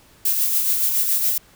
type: noise with tremolo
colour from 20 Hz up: violet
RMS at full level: -18 dBFS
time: 0.25-1.38 s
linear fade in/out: 5 ms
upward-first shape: sine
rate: 7.1 Hz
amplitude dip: 40%
effects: pink hiss -52 dBFS RMS until 1.55 s